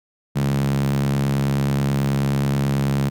sawtooth tone with high-pass filter, 69.3 Hz, C#2, in tune, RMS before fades -20 dBFS, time 0.35-3.1 s, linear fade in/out 20 ms, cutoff 160 Hz, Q 6.4, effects none

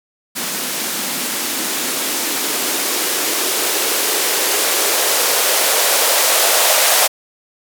violet noise with band-pass filter sweep, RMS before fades -17 dBFS, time 0.35-7.08 s, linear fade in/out 20 ms, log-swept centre 210 to 630 Hz, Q 2.6, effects none

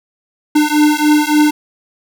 square beating tone pair, 298.7 / 302.2 Hz, D4 / D4, +29 / +50 cents, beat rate 3.5 Hz, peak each -13 dBFS, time 0.55-1.51 s, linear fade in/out 10 ms, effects none

